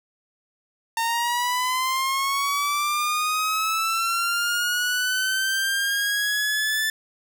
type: linear sweep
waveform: sawtooth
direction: up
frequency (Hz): 910 to 1760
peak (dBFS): -18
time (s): 0.97-6.9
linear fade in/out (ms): 2
effects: none